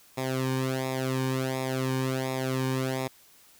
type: tone with flanger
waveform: sawtooth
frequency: 130.9 Hz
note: C3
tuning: 1 cent sharp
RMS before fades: -29 dBFS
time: 0.17-3.08 s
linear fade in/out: 10 ms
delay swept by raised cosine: 0.66 to 1.51 ms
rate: 1.4 Hz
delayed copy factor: -0.85
effects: white hiss -57 dBFS RMS until 3.59 s